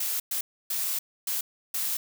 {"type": "noise bursts at uneven times", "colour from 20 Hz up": "blue", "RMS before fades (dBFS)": -29, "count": 5, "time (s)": [[0, 0.2], [0.31, 0.41], [0.7, 0.99], [1.27, 1.41], [1.74, 1.97]], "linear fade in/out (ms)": 5, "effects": []}